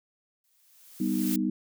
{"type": "noise with exponential growth", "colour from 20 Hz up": "blue", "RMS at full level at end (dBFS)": -32, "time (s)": [0.44, 1.36], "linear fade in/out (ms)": 2, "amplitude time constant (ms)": 200}
{"type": "chord", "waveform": "sine", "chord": "G augmented", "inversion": "none", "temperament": "equal", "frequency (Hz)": [196, 246.9, 311.1], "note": ["G3", "B3", "D#4"], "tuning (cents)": [0, 0, 0], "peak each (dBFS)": -29, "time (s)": [1, 1.5], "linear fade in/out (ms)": 5}
{"effects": []}